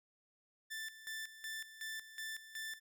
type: tone with tremolo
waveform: sawtooth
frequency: 1767 Hz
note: A6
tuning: 7 cents sharp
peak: -38 dBFS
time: 0.7-2.8 s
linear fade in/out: 20 ms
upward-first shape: square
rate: 2.7 Hz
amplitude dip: 75%
effects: none